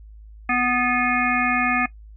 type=harmonic tone with a mistuned harmonic; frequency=247.3 Hz; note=B3; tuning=3 cents sharp; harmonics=1 / 3 / 5 / 7 / 9 / 10; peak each=-25 / -25 / -25 / -25 / -25 / -25 dBFS; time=0.49-1.86 s; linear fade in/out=5 ms; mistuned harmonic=9; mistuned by=-59 cents; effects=noise-tail reverb RT60 0.1 s tail -18 dB re dry + added 53 Hz sine -40 dBFS peak until 2.16 s